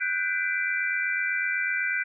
sine chord, G major seventh, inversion third, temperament equal with one note detuned, 1480 / 1568 / 2002 / 2349 Hz, F#6 / G6 / B6 / D7, 0 / 0 / +23 / 0 cents, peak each -30 dBFS, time 0-2.04 s, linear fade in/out 20 ms, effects none

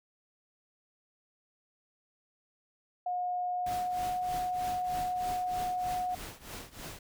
sine tone with pitch glide, 720 to 727.9 Hz, F#5 to F#5, -47 to -29 cents, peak -30 dBFS, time 3.06-6.15 s, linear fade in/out 5 ms, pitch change +18 cents, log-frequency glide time 3.52-4.1 s
pink noise with tremolo, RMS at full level -41 dBFS, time 3.66-6.99 s, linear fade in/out 5 ms, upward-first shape triangle, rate 3.2 Hz, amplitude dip 90%
effects none

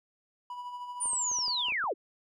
triangle tone with tremolo, 981 Hz, B5, 12 cents flat, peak -34 dBFS, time 0.5-1.71 s, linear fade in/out 2 ms, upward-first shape sine, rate 13 Hz, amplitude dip 45%
sine linear sweep, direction down, 9490 to 272.3 Hz, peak -28 dBFS, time 1-1.94 s, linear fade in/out 20 ms
clicks, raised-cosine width 1 ms, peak -34 dBFS, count 8, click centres 1.057 / 1.133 / 1.315 / 1.387 / 1.481 / 1.685 / 1.722 / 1.84 s
effects none

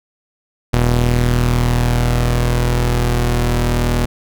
sawtooth tone pair together, 40.31 / 120.8 Hz, E1 / B2, -38 / -38 cents, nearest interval octave + perfect fifth, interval 1900 cents, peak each -12 dBFS, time 0.73-4.06 s, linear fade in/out 10 ms, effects none

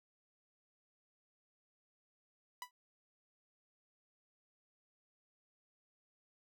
sawtooth tone with exponential decay, 987.8 Hz, B5, in tune, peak -35 dBFS, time 2.62-2.71 s, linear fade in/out 1 ms, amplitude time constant 18 ms, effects none

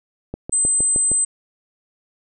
click train, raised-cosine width 2 ms, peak -14 dBFS, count 6, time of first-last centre 0.34-1.116 s, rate 6.44 Hz
sine tone, 8150 Hz, C9, 47 cents flat, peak -15 dBFS, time 0.52-1.25 s, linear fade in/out 10 ms
effects none

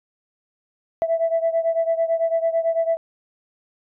sine beating tone pair, 658 / 667 Hz, E5 / E5, -3 / +20 cents, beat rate 9 Hz, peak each -19 / -22 dBFS, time 1.02-2.97 s, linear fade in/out 0 ms, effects tanh soft clip ceiling -12 dBFS

